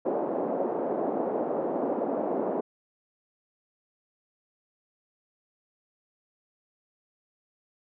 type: band-pass noise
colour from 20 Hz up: white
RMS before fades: -29 dBFS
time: 0.05-2.61 s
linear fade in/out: 10 ms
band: 240 to 680 Hz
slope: 24 dB/octave
effects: none